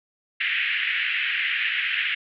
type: band-pass noise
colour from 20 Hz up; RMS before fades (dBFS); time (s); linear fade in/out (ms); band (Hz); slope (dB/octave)
pink; -25; 0.4-2.15; 10; 1700 to 3000; 48
effects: none